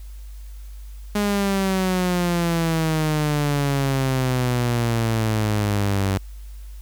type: exponential sweep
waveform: sawtooth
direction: down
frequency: 207.7 to 95.8 Hz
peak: -15 dBFS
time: 1.15-6.18 s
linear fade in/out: 5 ms
effects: added 50 Hz sine -34 dBFS peak until 6.81 s + white hiss -54 dBFS RMS until 6.81 s